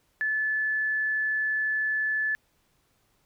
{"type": "tone", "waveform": "sine", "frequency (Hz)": 1734, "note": "A6", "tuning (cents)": -26, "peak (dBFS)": -24, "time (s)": [0.21, 2.35], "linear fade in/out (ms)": 0, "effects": ["pink hiss -69 dBFS RMS until 3.25 s"]}